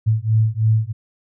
sine beating tone pair, 108.7 / 111.8 Hz, A2 / A2, -21 / +28 cents, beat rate 3.1 Hz, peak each -17 dBFS, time 0.06-0.93 s, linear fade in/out 20 ms, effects none

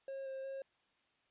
triangle tone with pitch steps, 541 / 533 / 540 Hz, C#5 / C5 / C#5, -42 / +32 / -45 cents, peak -39 dBFS, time 0.08-0.62 s, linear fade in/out 2 ms, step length 180 ms, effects white hiss -75 dBFS RMS until 1.3 s + resampled to 8000 Hz

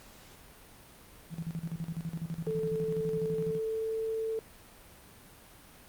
sine tone with tremolo, 164.81 Hz, E3, in tune, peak -32 dBFS, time 1.3-3.6 s, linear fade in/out 50 ms, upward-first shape square, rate 12 Hz, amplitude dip 80%
sine tone with pitch glide, 440 to 444.9 Hz, A4 to A4, 0 to +19 cents, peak -30 dBFS, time 2.47-4.39 s, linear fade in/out 0 ms, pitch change +19 cents, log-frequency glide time 3.26-4.01 s
effects pink hiss -54 dBFS RMS until 5.88 s + Opus 48 kbps

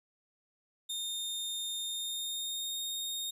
sawtooth tone with pitch glide, 3650 to 3697 Hz, A#7 to A#7, -37 to -15 cents, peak -32 dBFS, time 0.89-3.31 s, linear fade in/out 10 ms, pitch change +22 cents, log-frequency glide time 1.8-2.8 s, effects none

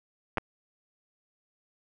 clicks, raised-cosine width 0.5 ms, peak -13 dBFS, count 2, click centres 0.373 / 0.382 s, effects none

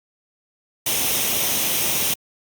white noise with comb filter, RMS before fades -21 dBFS, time 0.86-2.14 s, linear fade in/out 5 ms, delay 0.33 ms, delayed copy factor +0.5, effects high-pass 80 Hz 12 dB/octave + Opus 48 kbps

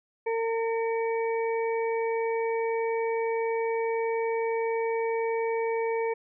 harmonic tone, 455.2 Hz, A#4, 41 cents flat, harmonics 1 / 2 / 4 / 5, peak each -26 / -33 / -43 / -38 dBFS, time 0.26-6.14 s, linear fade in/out 10 ms, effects none

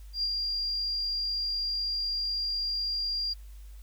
sine tone with ADSR envelope, 4784 Hz, D8, 31 cents sharp, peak -25 dBFS, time 0.13-3.34 s, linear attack 100 ms, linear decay 49 ms, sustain -3 dB, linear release 15 ms, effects added 50 Hz sine -43 dBFS peak until 3.82 s + white hiss -62 dBFS RMS until 3.82 s

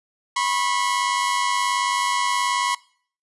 sawtooth tone pair together, 984.3 / 1083 Hz, B5 / C#6, -6 / -41 cents, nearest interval major second, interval 165 cents, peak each -19 dBFS, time 0.36-2.75 s, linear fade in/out 5 ms, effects noise-tail reverb RT60 0.5 s tail -21 dB re dry + resampled to 24000 Hz

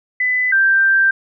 sine tone pair in turn, 2003 / 1574.2 Hz, B6 / G6, +24 / +7 cents, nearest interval major third, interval 417 cents, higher first, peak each -14 / -10 dBFS, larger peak second, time 0.2-0.52 / 0.52-1.11 s, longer second, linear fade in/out 5 ms, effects none

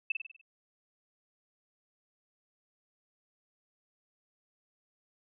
sine tone with echo, 2637 Hz, E7, in tune, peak -26 dBFS, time 0.1-0.12 s, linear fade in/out 5 ms, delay 49 ms, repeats 6, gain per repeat -5 dB, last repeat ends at 0.414 s, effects none

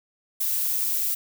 violet noise, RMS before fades -25 dBFS, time 0.4-1.15 s, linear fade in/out 10 ms, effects none

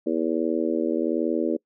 harmonic tone, 81.2 Hz, E2, 26 cents flat, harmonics 3 / 4 / 5 / 6 / 7, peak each -28 / -25 / -29 / -30 / -31 dBFS, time 0.06-1.57 s, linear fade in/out 10 ms, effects noise-tail reverb RT60 0.1 s tail -25 dB re dry

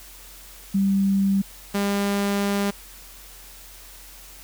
sine / sawtooth tone pair in turn, 196 / 200.9 Hz, G3 / G3, 0 / +43 cents, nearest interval unison, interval 43 cents, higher second, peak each -17 dBFS, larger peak neither, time 0.74-1.42 / 1.74-2.71 s, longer second, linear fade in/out 10 ms, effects added 44 Hz sine -47 dBFS peak until 4.43 s + white hiss -45 dBFS RMS until 4.43 s

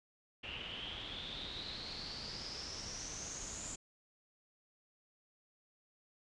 pink noise with low-pass filter sweep, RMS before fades -45 dBFS, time 0.43-3.76 s, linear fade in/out 10 ms, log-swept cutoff 2800 to 7300 Hz, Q 9.8, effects resampled to 24000 Hz

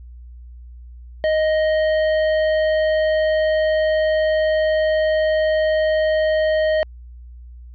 triangle tone with tanh clipping, 624 Hz, D#5, 5 cents sharp, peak -17 dBFS, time 1.24-6.83 s, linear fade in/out 0 ms, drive 16 dB, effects added 60 Hz sine -36 dBFS peak until 7.74 s + resampled to 11025 Hz

